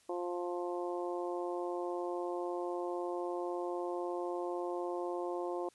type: harmonic tone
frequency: 176.2 Hz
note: F3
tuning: 16 cents sharp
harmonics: 2 / 3 / 4 / 5 / 6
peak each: -37 / -41 / -43 / -45 / -47 dBFS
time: 0.09-5.69 s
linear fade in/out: 5 ms
effects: white hiss -67 dBFS RMS until 5.74 s + resampled to 24000 Hz